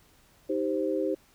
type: chord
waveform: sine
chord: C minor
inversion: first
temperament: just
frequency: 314 / 392.4 / 523.3 Hz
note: Eb4 / G4 / C5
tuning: +16 / +2 / 0 cents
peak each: -30 dBFS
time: 0.49-1.15 s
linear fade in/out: 10 ms
effects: pink hiss -61 dBFS RMS until 1.34 s